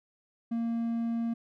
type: tone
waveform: triangle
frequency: 231.3 Hz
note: A#3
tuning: 13 cents flat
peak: -26 dBFS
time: 0.51-1.34 s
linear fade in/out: 10 ms
effects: none